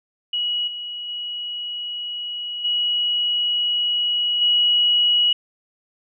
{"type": "tone with level steps", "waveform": "sine", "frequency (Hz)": 2915, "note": "F#7", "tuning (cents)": -26, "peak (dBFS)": [-20, -28, -26, -18, -14], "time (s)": [0.33, 5.33], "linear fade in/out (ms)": 5, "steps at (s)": [0.67, 1.08, 2.64, 4.41], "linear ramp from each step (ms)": 10, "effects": []}